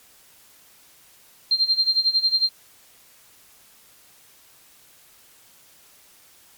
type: tone with tremolo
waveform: sine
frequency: 4175 Hz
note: C8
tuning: 5 cents flat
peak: -14 dBFS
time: 1.51-2.49 s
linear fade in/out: 2 ms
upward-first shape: sine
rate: 11 Hz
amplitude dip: 85%
effects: white hiss -53 dBFS RMS until 6.57 s + MP3 96 kbps